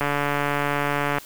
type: click train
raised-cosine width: 0.5 ms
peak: -8 dBFS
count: 170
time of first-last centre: 0.01-1.184 s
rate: 144 Hz
effects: white hiss -44 dBFS RMS until 1.25 s